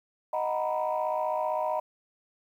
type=chord; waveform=sine; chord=B major seventh; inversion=first; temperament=equal; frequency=622.3 / 740 / 932.3 / 987.8 Hz; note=D#5 / F#5 / A#5 / B5; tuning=0 / 0 / 0 / 0 cents; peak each=-29 / -32 / -32 / -33 dBFS; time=0.33-1.8 s; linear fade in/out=5 ms; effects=tanh soft clip ceiling -19 dBFS + 10-bit